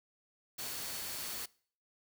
sine tone in noise, 4435 Hz, C#8, in tune, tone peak -49 dBFS, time 0.58-1.46 s, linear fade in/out 10 ms, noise white, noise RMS -41 dBFS, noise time 0.58-1.46 s, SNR -11 dB, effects noise-tail reverb RT60 0.5 s tail -23 dB re dry

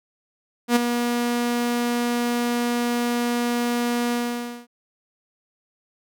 sawtooth tone with ADSR envelope, 239.9 Hz, A#3, 50 cents sharp, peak -9 dBFS, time 0.68-4.67 s, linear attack 79 ms, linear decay 15 ms, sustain -8 dB, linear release 550 ms, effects none

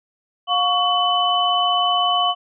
sine tone cluster, 714 / 1121 / 3007 Hz, F5 / C#6 / F#7, +38 / +19 / +27 cents, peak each -20 dBFS, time 0.47-2.35 s, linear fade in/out 50 ms, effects none

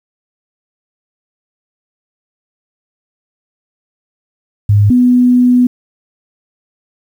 sine tone pair in turn, 102.9 / 247.7 Hz, G#2 / B3, -16 / +5 cents, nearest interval octave + minor third, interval 1521 cents, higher second, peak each -5 dBFS, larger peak neither, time 4.69-4.9 / 4.9-5.67 s, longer second, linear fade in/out 5 ms, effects 7-bit

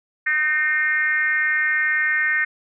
sine tone with frequency modulation, 1829 Hz, A#6, 33 cents flat, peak -17 dBFS, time 0.26-2.45 s, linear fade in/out 10 ms, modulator 292 Hz, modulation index 0.99, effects none

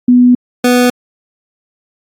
sine / 25% pulse tone pair in turn, 246.9 / 246.9 Hz, B3 / B3, 0 / 0 cents, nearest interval unison, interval 0 cents, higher neither, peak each -3 dBFS, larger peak neither, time 0.08-0.35 / 0.64-0.9 s, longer first, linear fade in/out 5 ms, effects AAC 64 kbps

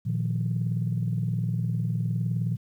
sine chord, Bb suspended fourth, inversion none, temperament just, 116.54 / 155.39 / 174.81 Hz, Bb2 / Eb3 / F3, 0 / -2 / +2 cents, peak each -26 / -30 / -30 dBFS, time 0.05-2.57 s, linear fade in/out 20 ms, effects tanh soft clip ceiling -16 dBFS + 10-bit

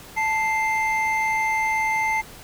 triangle tone pair together, 878 / 2093 Hz, A5 / C7, -4 / 0 cents, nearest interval octave + minor third, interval 1504 cents, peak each -21 dBFS, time 0.16-2.22 s, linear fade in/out 20 ms, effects pink hiss -43 dBFS RMS until 2.43 s

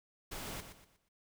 pink noise with echo, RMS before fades -43 dBFS, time 0.31-0.61 s, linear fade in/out 10 ms, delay 120 ms, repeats 4, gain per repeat -9 dB, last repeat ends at 1.09 s, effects none

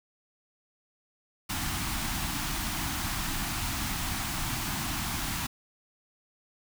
pink band-stop noise, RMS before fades -32 dBFS, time 1.49-5.47 s, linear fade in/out 10 ms, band 330 to 710 Hz, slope 48 dB/octave, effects none

